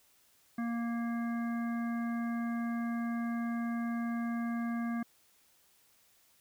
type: harmonic tone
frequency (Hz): 233.8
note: A#3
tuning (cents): +5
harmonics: 1 / 3 / 5 / 7 / 9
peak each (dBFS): -32 / -45 / -46 / -47 / -52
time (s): 0.58-5.03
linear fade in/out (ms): 5
effects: white hiss -67 dBFS RMS until 6.4 s